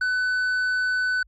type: tone with tanh clipping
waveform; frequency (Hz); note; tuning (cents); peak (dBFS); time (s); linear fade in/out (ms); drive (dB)
sine; 1500; F#6; +23; -22; 0.01-1.23; 5; 5
effects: added 50 Hz sine -54 dBFS peak until 1.27 s